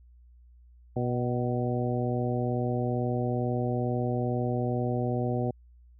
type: harmonic tone with a mistuned harmonic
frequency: 122.3 Hz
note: B2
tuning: 16 cents flat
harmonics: 1 / 2 / 3 / 4 / 5 / 6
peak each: -29 / -32 / -34 / -35 / -36 / -37 dBFS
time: 0.96-5.51 s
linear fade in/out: 5 ms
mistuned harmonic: 6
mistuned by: +42 cents
effects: added 60 Hz sine -52 dBFS peak until 5.99 s